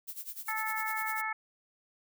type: noise with tremolo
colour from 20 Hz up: violet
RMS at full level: -39 dBFS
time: 0.07-1.22 s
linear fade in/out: 20 ms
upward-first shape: sine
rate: 10 Hz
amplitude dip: 85%
type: harmonic tone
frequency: 437 Hz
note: A4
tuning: 12 cents flat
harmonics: 2 / 3 / 4 / 5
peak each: -37 / -37 / -37 / -37 dBFS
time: 0.48-1.33 s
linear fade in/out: 5 ms
effects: none